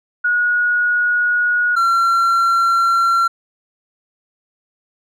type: tone pair in turn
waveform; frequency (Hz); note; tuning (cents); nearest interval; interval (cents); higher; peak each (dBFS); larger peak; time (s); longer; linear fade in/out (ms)
sine / triangle; 1452 / 1364.6; F#6 / F6; -33 / -41; minor second; 108; first; -13 / -10; second; 0.24-1.76 / 1.76-3.28; neither; 10
effects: none